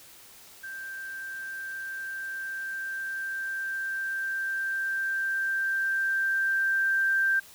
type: tone with level ramp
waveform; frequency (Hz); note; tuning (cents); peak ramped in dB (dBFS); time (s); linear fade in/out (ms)
sine; 1573; G6; +6; -36 to -21; 0.63-7.4; 10
effects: white hiss -51 dBFS RMS until 7.54 s